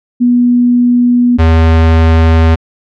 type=tone pair in turn; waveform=sine / square; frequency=243.6 / 81.29 Hz; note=B3 / E2; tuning=-24 / -24 cents; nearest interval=octave + perfect fifth; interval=1900 cents; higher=first; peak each=-5 dBFS; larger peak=neither; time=0.2-1.38 / 1.38-2.56 s; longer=neither; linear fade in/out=20 ms; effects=low-pass 3000 Hz 12 dB/octave